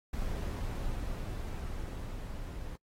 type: noise with level ramp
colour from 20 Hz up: brown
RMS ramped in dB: -34 to -41 dBFS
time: 0.13-2.76 s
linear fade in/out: 5 ms
effects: noise-tail reverb RT60 0.1 s tail -23 dB re dry + AAC 48 kbps